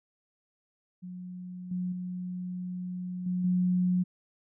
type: tone with level steps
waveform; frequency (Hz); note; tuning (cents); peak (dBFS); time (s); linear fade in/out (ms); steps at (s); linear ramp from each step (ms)
sine; 180.9; F#3; -39; -38 / -29 / -33 / -27 / -23; 1.02-4.04; 20; 1.71 / 1.92 / 3.26 / 3.44; 5
effects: none